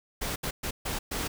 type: noise bursts at uneven times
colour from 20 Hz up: pink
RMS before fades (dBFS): -32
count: 5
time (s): 0.21-0.36 / 0.43-0.51 / 0.63-0.71 / 0.85-0.99 / 1.11-1.28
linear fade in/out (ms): 10
effects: none